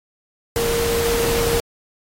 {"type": "tone in noise", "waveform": "sine", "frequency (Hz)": 466.2, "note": "A#4", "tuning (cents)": 0, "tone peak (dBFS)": -19, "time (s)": [0.56, 1.6], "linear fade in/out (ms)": 0, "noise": "pink", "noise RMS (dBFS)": -23, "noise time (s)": [0.56, 1.6], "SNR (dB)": 1, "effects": ["AAC 48 kbps"]}